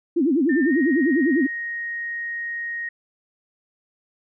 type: tone with vibrato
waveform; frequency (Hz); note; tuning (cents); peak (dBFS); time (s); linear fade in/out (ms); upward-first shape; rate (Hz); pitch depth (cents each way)
sine; 296.7; D4; +18; -16; 0.16-1.47; 10; sine; 10; 290
type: tone with pitch glide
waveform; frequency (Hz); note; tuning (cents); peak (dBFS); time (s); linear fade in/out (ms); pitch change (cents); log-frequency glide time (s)
sine; 1798 to 1871.1; A6 to A#6; +37 to +6; -26; 0.49-2.89; 5; +69; 0.64-0.75
effects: none